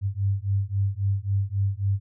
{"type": "beating tone pair", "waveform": "sine", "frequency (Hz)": [97.1, 100.8], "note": ["G2", "G2"], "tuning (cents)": [-16, 49], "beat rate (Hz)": 3.7, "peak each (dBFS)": -25, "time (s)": [0.01, 2], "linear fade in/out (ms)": 50, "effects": []}